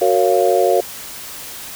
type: chord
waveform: sine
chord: Gb major seventh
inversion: none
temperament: just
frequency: 370 / 462.5 / 555 / 693.7 Hz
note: Gb4 / Bb4 / Db5 / F5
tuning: 0 / -14 / +2 / -12 cents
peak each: -17 dBFS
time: 0.01-0.81 s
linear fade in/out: 10 ms
effects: white hiss -32 dBFS RMS until 1.75 s